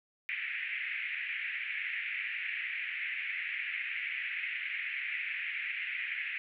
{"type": "band-pass noise", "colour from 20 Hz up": "pink", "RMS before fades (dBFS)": -37, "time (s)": [0.29, 6.38], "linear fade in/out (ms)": 0, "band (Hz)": [1900, 2500], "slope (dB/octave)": 48, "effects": []}